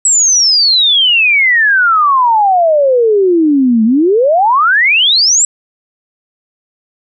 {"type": "exponential two-way sweep", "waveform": "sine", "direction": "down then up", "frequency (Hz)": [7902, 214.8, 7902], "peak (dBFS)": -6, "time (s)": [0.05, 5.45], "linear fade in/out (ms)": 2, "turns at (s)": 3.84, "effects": []}